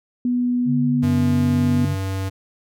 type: tone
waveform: sine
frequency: 245.6 Hz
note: B3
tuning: 9 cents flat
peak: -17 dBFS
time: 0.25-1.85 s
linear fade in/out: 2 ms
type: tone with vibrato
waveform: sine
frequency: 143.6 Hz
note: D3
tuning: 39 cents flat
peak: -21 dBFS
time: 0.65-1.97 s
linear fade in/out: 50 ms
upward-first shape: triangle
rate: 11 Hz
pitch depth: 31 cents each way
type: tone with pitch glide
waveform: square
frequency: 94.8 to 95.96 Hz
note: F#2 to G2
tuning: +43 to -36 cents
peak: -23 dBFS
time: 1.02-2.3 s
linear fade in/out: 20 ms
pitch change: +21 cents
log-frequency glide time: 1.7-1.89 s
effects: none